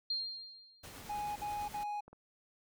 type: tone with exponential decay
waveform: sine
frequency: 4202 Hz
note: C8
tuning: 7 cents sharp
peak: -31 dBFS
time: 0.1-0.98 s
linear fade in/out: 5 ms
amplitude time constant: 190 ms
type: noise with tremolo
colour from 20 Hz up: pink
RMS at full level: -49 dBFS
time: 0.83-1.84 s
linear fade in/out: 10 ms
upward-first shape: sine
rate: 9.1 Hz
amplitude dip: 25%
type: tone bursts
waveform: triangle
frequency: 830.6 Hz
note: G#5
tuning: in tune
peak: -34 dBFS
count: 3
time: 1.09-2.008 s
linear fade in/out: 10 ms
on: 270 ms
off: 54 ms
type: clicks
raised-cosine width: 1 ms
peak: -39 / -40 dBFS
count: 2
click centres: 2.08 / 2.13 s
effects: none